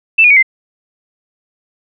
sine tone with pitch steps, 2651 / 2445 / 2255 / 2080 Hz, E7 / D#7 / C#7 / C7, +9 / -31 / +29 / -11 cents, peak -4 dBFS, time 0.18-0.428 s, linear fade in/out 10 ms, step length 62 ms, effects none

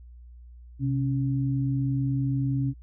sine tone pair together, 130.82 / 277.2 Hz, C3 / C#4, 0 / 0 cents, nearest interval octave + minor second, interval 1300 cents, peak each -24 / -29 dBFS, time 0.79-2.74 s, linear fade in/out 50 ms, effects added 60 Hz sine -44 dBFS peak until 2.82 s

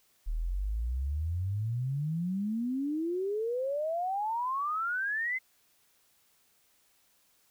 sine exponential sweep, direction up, 36.89 to 2093 Hz, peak -29 dBFS, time 0.26-5.39 s, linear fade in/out 20 ms, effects white hiss -68 dBFS RMS until 7.5 s

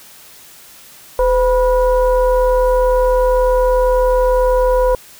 sine tone with frequency modulation, 509 Hz, C5, 48 cents flat, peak -10 dBFS, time 1.19-4.95 s, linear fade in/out 2 ms, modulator 469 Hz, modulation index 0.81, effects white hiss -41 dBFS RMS until 5.19 s

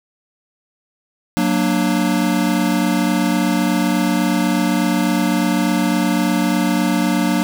square chord, Gb augmented, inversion none, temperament equal with one note detuned, 185 / 233.1 / 296.6 Hz, Gb3 / Bb3 / D4, 0 / 0 / +17 cents, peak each -20 dBFS, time 1.37-7.43 s, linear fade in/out 0 ms, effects 8-bit

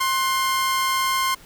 sawtooth tone pair together, 1057 / 1494.8 Hz, C6 / F#6, +17 / +17 cents, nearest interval tritone, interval 600 cents, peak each -16 / -28 dBFS, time 0-1.35 s, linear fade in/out 10 ms, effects pink hiss -48 dBFS RMS until 1.45 s

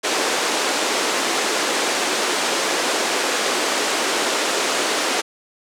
pink band-pass noise, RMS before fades -21 dBFS, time 0.03-5.22 s, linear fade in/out 20 ms, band 310 to 8600 Hz, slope 24 dB/octave, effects none

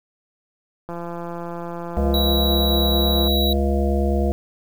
click train, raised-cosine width 1 ms, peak -18 dBFS, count 409, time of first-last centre 0.89-3.276 s, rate 171 Hz
harmonic tone, 69.3 Hz, C#2, in tune, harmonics 1 / 3 / 5 / 7 / 9 / 10, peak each -19 / -24 / -26 / -27 / -29 / -29 dBFS, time 1.97-4.32 s, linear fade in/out 0 ms
square tone, 3894 Hz, B7, 25 cents flat, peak -22 dBFS, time 2.14-3.53 s, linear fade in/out 2 ms
effects 8-bit

